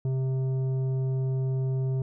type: tone with tanh clipping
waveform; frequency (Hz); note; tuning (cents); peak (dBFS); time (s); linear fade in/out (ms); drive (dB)
triangle; 131.6; C3; +10; -26; 0.05-2.02; 2; 13
effects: none